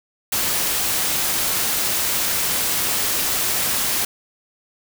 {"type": "noise", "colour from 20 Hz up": "white", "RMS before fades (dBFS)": -21, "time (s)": [0.32, 4.05], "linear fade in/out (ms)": 5, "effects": []}